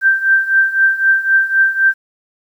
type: tone with tremolo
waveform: sine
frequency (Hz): 1568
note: G6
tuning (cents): 0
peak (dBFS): -6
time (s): 0.01-1.94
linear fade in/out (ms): 50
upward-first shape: triangle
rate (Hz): 3.9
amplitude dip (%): 85
effects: 8-bit

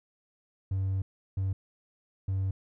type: tone bursts at uneven times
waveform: triangle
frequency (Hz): 96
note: G2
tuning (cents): -36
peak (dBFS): -24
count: 3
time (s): 0.71-1.02 / 1.37-1.53 / 2.28-2.51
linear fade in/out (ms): 5
effects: tanh soft clip ceiling -21 dBFS

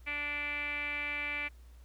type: tone with low-pass filter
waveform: 5% pulse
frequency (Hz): 292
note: D4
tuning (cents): -10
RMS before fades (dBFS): -36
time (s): 0.06-1.49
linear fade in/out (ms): 20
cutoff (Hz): 2300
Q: 8.8
effects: added 60 Hz sine -51 dBFS peak until 1.84 s + pink hiss -67 dBFS RMS until 1.84 s

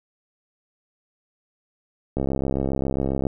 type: click train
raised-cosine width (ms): 2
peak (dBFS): -11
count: 75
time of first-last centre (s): 2.17-3.268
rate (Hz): 67.4
effects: none

